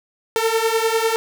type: beating tone pair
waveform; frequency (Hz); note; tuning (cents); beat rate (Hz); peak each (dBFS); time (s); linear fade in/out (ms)
sawtooth; 445.4 / 455.4; A4 / A#4; +21 / -40; 10; -16; 0.36-1.16; 0
effects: none